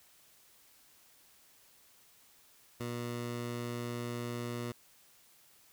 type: tone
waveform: 15% pulse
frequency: 120 Hz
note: B2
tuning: 49 cents flat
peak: -30 dBFS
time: 2.8-4.72 s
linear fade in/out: 5 ms
effects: white hiss -63 dBFS RMS until 5.72 s